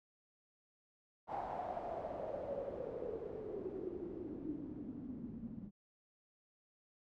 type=noise with low-pass filter sweep; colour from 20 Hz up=white; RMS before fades=-44 dBFS; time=1.27-5.71 s; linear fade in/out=50 ms; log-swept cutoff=820 to 210 Hz; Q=6.8; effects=none